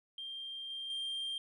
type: tone with level steps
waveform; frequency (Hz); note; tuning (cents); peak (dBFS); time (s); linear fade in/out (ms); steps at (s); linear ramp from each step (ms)
sine; 3183; G7; +26; -40 / -38 / -33; 0.18-1.38; 2; 0.7 / 0.9; 2
effects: tanh soft clip ceiling -35 dBFS

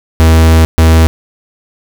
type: tone bursts at uneven times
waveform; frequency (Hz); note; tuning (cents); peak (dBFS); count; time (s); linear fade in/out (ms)
45% pulse; 80.7; E2; -36; -3; 2; 0.2-0.65 / 0.78-1.07; 0
effects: none

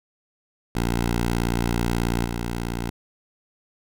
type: tone with level steps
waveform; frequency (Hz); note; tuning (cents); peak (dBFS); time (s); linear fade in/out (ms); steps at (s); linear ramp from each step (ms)
10% pulse; 58.4; A#1; +4; -13 / -18; 0.75-2.9; 5; 2.24; 20
effects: none

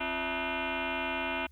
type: tone with frequency modulation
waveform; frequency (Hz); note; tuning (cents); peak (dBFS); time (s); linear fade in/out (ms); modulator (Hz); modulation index
sine; 880; A5; 0; -30; 0-1.47; 10; 307; 6.7
effects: added 72 Hz sine -54 dBFS peak until 1.51 s + white hiss -71 dBFS RMS until 1.51 s

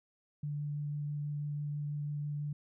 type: tone with vibrato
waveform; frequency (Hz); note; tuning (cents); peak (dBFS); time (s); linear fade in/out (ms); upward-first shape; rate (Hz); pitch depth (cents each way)
sine; 146.83; D3; 0; -34; 0.43-2.53; 5; triangle; 6.1; 10
effects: none

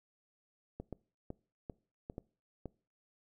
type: clicks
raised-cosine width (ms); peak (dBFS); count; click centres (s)
2; -28; 7; 0.8 / 0.927 / 1.304 / 1.698 / 2.099 / 2.181 / 2.657
effects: noise-tail reverb RT60 0.4 s tail -23 dB re dry

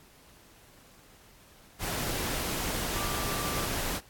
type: tone in noise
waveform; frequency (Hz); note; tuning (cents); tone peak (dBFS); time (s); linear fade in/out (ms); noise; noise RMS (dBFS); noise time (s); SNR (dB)
sine; 1174.7; D6; 0; -38; 2.92-3.7; 50; pink; -32; 1.79-4.01; -9
effects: pink hiss -57 dBFS RMS until 4.09 s + AAC 64 kbps

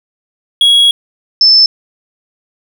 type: tone pair in turn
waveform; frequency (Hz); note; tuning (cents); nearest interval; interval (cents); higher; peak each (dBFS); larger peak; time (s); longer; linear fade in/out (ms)
triangle / sine; 3322 / 5273; G#7 / E8; 0 / 0; minor sixth; 800; second; -3; neither; 0.61-0.91 / 1.41-1.66; first; 2
effects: none

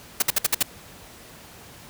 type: noise bursts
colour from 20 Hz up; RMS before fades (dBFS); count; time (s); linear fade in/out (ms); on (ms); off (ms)
white; -19; 6; 0.2-0.628; 5; 23; 58
effects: pink hiss -45 dBFS RMS until 1.89 s + high-pass 60 Hz 12 dB/octave

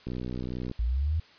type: click train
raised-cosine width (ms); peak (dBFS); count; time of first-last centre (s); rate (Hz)
3; -22; 41; 0.07-0.714; 62.1
type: linear sweep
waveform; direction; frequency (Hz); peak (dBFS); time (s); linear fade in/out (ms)
sine; up; 54.3 to 82.9; -24; 0.79-1.2; 5
effects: white hiss -55 dBFS RMS until 1.38 s + resampled to 11025 Hz

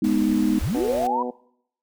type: chord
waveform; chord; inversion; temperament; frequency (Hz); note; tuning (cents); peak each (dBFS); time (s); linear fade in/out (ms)
sine; G# minor; none; equal; 207.7 / 246.9 / 311.1; G#3 / B3 / D#4; 0 / 0 / 0; -22; 0.02-0.59; 5
type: band-stop noise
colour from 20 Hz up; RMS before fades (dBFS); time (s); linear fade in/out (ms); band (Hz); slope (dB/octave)
pink; -38; 0.04-1.07; 2; 130 to 280; 96
type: linear sweep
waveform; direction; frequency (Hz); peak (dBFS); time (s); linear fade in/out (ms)
sine; up; 38.17 to 1010; -21; 0.61-1.23; 10
type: harmonic tone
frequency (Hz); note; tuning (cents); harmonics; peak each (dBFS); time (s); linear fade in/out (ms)
123.47; B2; 0; 2 / 3 / 4 / 5 / 6 / 7; -30 / -34 / -29 / -38 / -35 / -40; 0.74-1.31; 10
effects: noise-tail reverb RT60 0.7 s tail -22 dB re dry

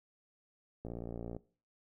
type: click train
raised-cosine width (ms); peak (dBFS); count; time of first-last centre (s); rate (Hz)
2; -29; 31; 0.85-1.365; 58.2
effects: noise-tail reverb RT60 0.4 s tail -20 dB re dry

